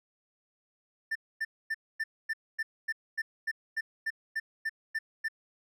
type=tone bursts; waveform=triangle; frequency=1785 Hz; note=A6; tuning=24 cents sharp; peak=-27 dBFS; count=15; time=1.11-5.285 s; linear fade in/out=10 ms; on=45 ms; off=250 ms; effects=none